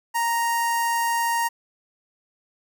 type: tone with notch filter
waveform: sawtooth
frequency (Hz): 932.3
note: A#5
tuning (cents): 0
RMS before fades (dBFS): -23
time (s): 0.14-1.49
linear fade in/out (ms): 20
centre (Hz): 3600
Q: 1.1
effects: none